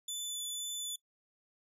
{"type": "tone with vibrato", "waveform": "20% pulse", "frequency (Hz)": 3490, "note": "A7", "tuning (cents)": -15, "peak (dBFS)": -31, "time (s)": [0.08, 0.96], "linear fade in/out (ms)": 5, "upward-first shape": "sine", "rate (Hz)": 2, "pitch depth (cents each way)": 8, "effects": ["noise-tail reverb RT60 0.1 s tail -21 dB re dry"]}